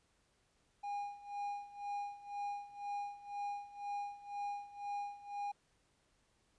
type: tone with tremolo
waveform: triangle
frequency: 814 Hz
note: G#5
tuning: 35 cents flat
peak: -35 dBFS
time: 0.83-5.52 s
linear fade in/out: 10 ms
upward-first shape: sine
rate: 2 Hz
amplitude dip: 85%
effects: pink hiss -75 dBFS RMS until 6.58 s + resampled to 22050 Hz